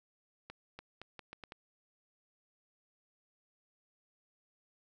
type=accelerating click train; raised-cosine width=0.3 ms; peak=-30 dBFS; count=7; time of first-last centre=0.5-1.521 s; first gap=290 ms; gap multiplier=0.78; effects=none